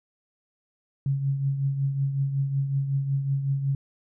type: tone with tremolo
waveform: sine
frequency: 137.8 Hz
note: C#3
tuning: 10 cents flat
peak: -20 dBFS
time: 1.06-3.75 s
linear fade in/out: 2 ms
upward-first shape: triangle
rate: 5.4 Hz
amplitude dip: 60%
effects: none